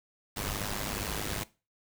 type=noise with amplitude modulation; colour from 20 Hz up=pink; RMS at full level=-31 dBFS; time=0.36-1.44 s; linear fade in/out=10 ms; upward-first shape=sine; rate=102 Hz; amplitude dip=80%; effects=noise-tail reverb RT60 0.3 s tail -19 dB re dry